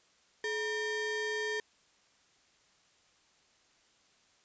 square ring-modulated tone, 692 Hz, F5, 16 cents flat, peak -30 dBFS, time 0.44-1.6 s, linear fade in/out 2 ms, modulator 1120 Hz, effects white hiss -67 dBFS RMS until 4.44 s + resampled to 16000 Hz

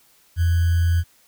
sine tone with sample-and-hold, 84.9 Hz, F2, 48 cents flat, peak -15 dBFS, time 0.36-1.04 s, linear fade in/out 50 ms, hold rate 1575 Hz, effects white hiss -57 dBFS RMS until 1.27 s

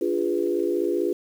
sine chord, D diminished seventh, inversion none, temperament equal with one note detuned, 293.7 / 349.2 / 409.6 / 493.9 Hz, D4 / F4 / Ab4 / Cb5, 0 / 0 / -24 / 0 cents, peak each -30 / -24 / -26 / -30 dBFS, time 0.01-1.13 s, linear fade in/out 5 ms, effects 8-bit

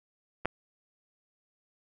clicks, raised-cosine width 0.5 ms, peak -27 / -12 dBFS, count 2, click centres 0.45 / 0.456 s, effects none

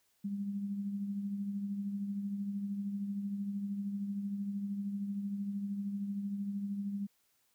sine tone with tremolo, 200.5 Hz, G3, 39 cents sharp, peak -32 dBFS, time 0.24-7.07 s, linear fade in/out 10 ms, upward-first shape triangle, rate 13 Hz, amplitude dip 50%, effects white hiss -74 dBFS RMS until 7.54 s

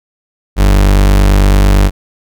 40% pulse tone, 49 Hz, G1, in tune, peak -4 dBFS, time 0.56-1.91 s, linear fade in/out 50 ms, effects none

